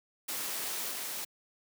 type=noise with level steps; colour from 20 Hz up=white; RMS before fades=-36 / -38 dBFS; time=0.28-1.25 s; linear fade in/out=10 ms; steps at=0.91 s; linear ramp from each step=2 ms; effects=high-pass 200 Hz 12 dB/octave